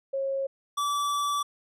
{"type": "tone pair in turn", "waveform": ["sine", "square"], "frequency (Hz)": [543, 1155.6], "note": ["C#5", "D6"], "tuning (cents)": [-36, -28], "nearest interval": "octave + minor second", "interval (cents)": 1308, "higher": "second", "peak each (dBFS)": -26, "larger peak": "neither", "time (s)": [[0.13, 0.47], [0.77, 1.43]], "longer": "second", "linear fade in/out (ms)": 10, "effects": ["low-pass 12000 Hz 12 dB/octave"]}